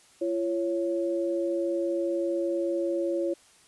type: tone pair together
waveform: sine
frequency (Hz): 341.1 / 554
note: F4 / C#5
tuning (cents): -41 / -1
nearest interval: minor sixth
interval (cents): 840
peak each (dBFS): -27 / -29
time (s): 0.21-3.34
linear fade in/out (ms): 10
effects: white hiss -58 dBFS RMS until 3.67 s + resampled to 24000 Hz